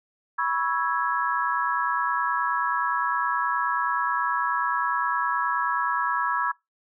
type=chord; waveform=sine; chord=C# minor seventh; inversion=third; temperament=equal with one note detuned; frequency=979.2 / 1108.7 / 1318.5 / 1661.2 Hz; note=B5 / C#6 / E6 / G#6; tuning=-15 / 0 / 0 / 0 cents; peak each=-28 dBFS; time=0.38-6.52 s; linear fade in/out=10 ms; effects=noise-tail reverb RT60 0.2 s tail -24 dB re dry